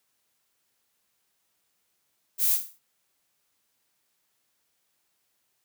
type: noise with echo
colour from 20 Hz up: violet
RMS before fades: -23 dBFS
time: 2.38-2.59 s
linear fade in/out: 50 ms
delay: 52 ms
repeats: 4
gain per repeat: -9 dB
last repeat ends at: 2.798 s
effects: white hiss -74 dBFS RMS until 5.64 s + high-pass 60 Hz 12 dB/octave